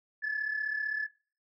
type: tone pair together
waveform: sine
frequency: 1695.4 / 1731 Hz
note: G#6 / A6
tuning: +35 / -29 cents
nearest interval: unison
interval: 36 cents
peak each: -35 / -30 dBFS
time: 0.22-1.07 s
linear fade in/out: 20 ms
effects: noise-tail reverb RT60 0.4 s tail -20 dB re dry + tanh soft clip ceiling -25 dBFS